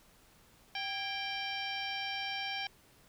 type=harmonic tone with a mistuned harmonic; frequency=784 Hz; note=G5; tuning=in tune; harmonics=1 / 2 / 3 / 4 / 5 / 6 / 7; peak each=-41 / -44 / -40 / -41 / -48 / -48 / -46 dBFS; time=0.75-2.67 s; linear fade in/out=2 ms; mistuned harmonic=2; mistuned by=+77 cents; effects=pink hiss -63 dBFS RMS until 3.08 s